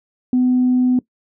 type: tone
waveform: sine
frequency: 251.5 Hz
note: B3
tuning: 32 cents sharp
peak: -11 dBFS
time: 0.33-0.99 s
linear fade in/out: 2 ms
effects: noise-tail reverb RT60 0.1 s tail -20 dB re dry + tanh soft clip ceiling -8 dBFS